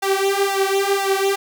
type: tone with flanger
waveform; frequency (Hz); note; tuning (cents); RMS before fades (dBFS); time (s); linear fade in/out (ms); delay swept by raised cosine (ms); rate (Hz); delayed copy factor
sawtooth; 392.6; G4; +3; -19; 0.02-1.36; 10; 1.4 to 4.8; 2; +0.95
effects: 8-bit